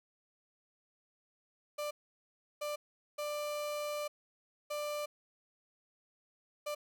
35% pulse tone bursts at uneven times, 592 Hz, D5, 14 cents sharp, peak -34 dBFS, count 5, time 1.78-1.91 / 2.61-2.76 / 3.18-4.08 / 4.7-5.06 / 6.66-6.75 s, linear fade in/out 10 ms, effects none

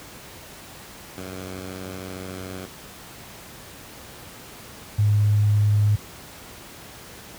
10% pulse / sine tone pair in turn, 93.2 / 104.2 Hz, F#2 / G#2, +13 / +6 cents, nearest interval major second, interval 193 cents, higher second, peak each -25 / -15 dBFS, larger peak second, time 1.17-2.66 / 4.98-5.96 s, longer first, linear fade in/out 10 ms, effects pink hiss -42 dBFS RMS until 7.38 s + high-pass 60 Hz 12 dB/octave

